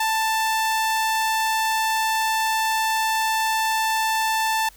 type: tone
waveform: sawtooth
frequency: 884 Hz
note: A5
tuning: 8 cents sharp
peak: -16 dBFS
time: 0-4.69 s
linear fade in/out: 5 ms
effects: added 43 Hz sine -51 dBFS peak until 4.76 s + white hiss -52 dBFS RMS until 4.76 s

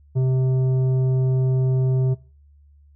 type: tone with tanh clipping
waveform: sine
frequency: 130 Hz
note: C3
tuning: 11 cents flat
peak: -18 dBFS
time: 0.15-2.15 s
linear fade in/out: 20 ms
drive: 9 dB
effects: noise-tail reverb RT60 0.4 s tail -22 dB re dry + added 72 Hz sine -49 dBFS peak until 2.95 s

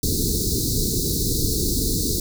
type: band-stop noise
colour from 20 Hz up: pink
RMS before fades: -22 dBFS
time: 0.03-2.2 s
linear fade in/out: 2 ms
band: 460 to 3900 Hz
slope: 96 dB/octave
effects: none

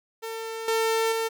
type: tone with level steps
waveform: sawtooth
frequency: 449.8 Hz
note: A4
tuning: 38 cents sharp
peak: -28 / -18 / -21 dBFS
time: 0.22-1.29 s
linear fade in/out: 20 ms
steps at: 0.68 / 1.12 s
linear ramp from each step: 2 ms
effects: none

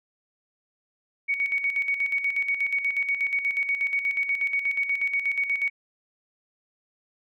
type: tone with tremolo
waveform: sine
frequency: 2237 Hz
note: C#7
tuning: 15 cents sharp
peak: -21 dBFS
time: 1.28-5.7 s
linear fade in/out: 20 ms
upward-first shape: square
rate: 8.3 Hz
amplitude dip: 60%
effects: none

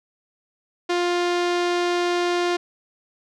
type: tone with low-pass filter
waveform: sawtooth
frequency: 351.4 Hz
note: F4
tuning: 11 cents sharp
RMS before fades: -22 dBFS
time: 0.89-2.57 s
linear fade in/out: 10 ms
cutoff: 5000 Hz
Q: 1
effects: none

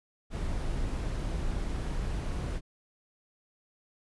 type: noise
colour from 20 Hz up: brown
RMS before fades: -32 dBFS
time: 0.3-2.61 s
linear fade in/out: 50 ms
effects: resampled to 24000 Hz

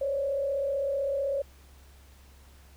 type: tone with frequency modulation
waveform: sine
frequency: 554.4 Hz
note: C#5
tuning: in tune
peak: -26 dBFS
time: 0.01-1.42 s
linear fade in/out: 5 ms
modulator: 35.8 Hz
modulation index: 0.67
effects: added 68 Hz sine -52 dBFS peak until 2.76 s + pink hiss -59 dBFS RMS until 2.76 s

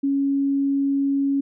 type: tone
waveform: sine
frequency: 277.2 Hz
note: C#4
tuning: in tune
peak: -18 dBFS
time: 0.03-1.41 s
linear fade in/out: 10 ms
effects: none

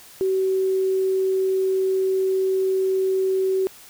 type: tone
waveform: sine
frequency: 380 Hz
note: F#4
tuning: 46 cents sharp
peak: -18 dBFS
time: 0.21-3.67 s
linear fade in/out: 0 ms
effects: white hiss -46 dBFS RMS until 3.89 s

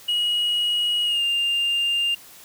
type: tone with pitch glide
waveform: sine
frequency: 2900 to 2800 Hz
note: F#7 to F7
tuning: -35 to +4 cents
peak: -17 dBFS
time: 0.08-2.15 s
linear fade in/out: 10 ms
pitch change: -61 cents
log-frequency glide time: 1.04-1.23 s
effects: tanh soft clip ceiling -18 dBFS + white hiss -46 dBFS RMS until 2.44 s

